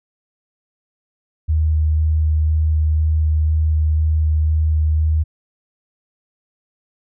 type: tone with vibrato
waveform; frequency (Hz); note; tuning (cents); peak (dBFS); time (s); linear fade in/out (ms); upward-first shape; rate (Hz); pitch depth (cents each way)
sine; 77.78; D#2; 0; -13; 1.48-5.24; 20; square; 2; 8
effects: none